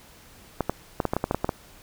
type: clicks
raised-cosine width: 1 ms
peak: -9 dBFS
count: 11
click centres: 0.607 / 0.696 / 1.002 / 1.053 / 1.135 / 1.166 / 1.241 / 1.311 / 1.346 / 1.445 / 1.492 s
effects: pink hiss -51 dBFS RMS until 1.82 s